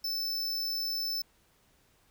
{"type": "tone", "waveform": "square", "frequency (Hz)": 5280, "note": "E8", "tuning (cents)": 2, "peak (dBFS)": -31, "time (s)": [0.04, 1.22], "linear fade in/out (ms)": 5, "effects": ["pink hiss -67 dBFS RMS until 2.1 s"]}